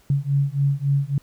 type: beating tone pair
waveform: sine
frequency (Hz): 138.4 / 142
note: C#3 / C#3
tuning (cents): -2 / +42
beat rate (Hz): 3.6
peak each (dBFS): -21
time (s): 0.1-1.18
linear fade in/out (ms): 2
effects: pink hiss -57 dBFS RMS until 1.22 s